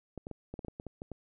clicks, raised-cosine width 2 ms, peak -27 dBFS, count 11, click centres 0.177 / 0.269 / 0.313 / 0.54 / 0.592 / 0.648 / 0.683 / 0.799 / 0.867 / 1.019 / 1.117 s, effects none

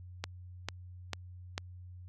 click train, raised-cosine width 0.2 ms, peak -17 dBFS, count 4, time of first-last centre 0.24-1.579 s, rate 2.24 Hz, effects added 90 Hz sine -46 dBFS peak until 2.08 s + AAC 48 kbps

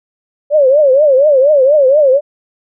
sine tone with vibrato, 562 Hz, C#5, 24 cents sharp, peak -5 dBFS, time 0.5-2.21 s, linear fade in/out 50 ms, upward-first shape triangle, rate 4.2 Hz, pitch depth 190 cents each way, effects none

